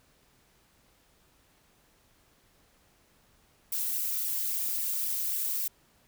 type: noise with flanger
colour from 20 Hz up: violet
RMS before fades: -31 dBFS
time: 3.72-5.68 s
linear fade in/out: 5 ms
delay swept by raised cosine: 0.36 to 3.16 ms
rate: 3.7 Hz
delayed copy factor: +0.65
effects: pink hiss -65 dBFS RMS until 6.07 s